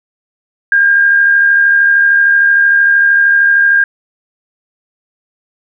sine tone with amplitude modulation, 1610 Hz, G6, 46 cents sharp, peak -4 dBFS, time 0.72-3.84 s, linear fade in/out 2 ms, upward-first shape sine, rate 73.1 Hz, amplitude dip 35%, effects none

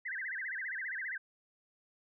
sine tone with vibrato, 1786 Hz, A6, 25 cents sharp, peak -36 dBFS, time 0.05-1.18 s, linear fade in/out 10 ms, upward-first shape sine, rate 15 Hz, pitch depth 250 cents each way, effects none

